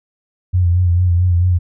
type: tone with vibrato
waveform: sine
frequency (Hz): 88.7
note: F2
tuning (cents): +27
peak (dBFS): -10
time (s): 0.53-1.59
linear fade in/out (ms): 20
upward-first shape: sine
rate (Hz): 4.5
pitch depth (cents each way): 50
effects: none